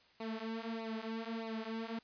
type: tone with flanger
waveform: sawtooth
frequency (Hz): 224.7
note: A3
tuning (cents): +37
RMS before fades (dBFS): -41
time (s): 0.2-1.99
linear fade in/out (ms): 5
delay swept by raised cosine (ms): 0.6 to 6.1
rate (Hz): 1.6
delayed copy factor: -0.85
effects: white hiss -66 dBFS RMS until 2.03 s + resampled to 11025 Hz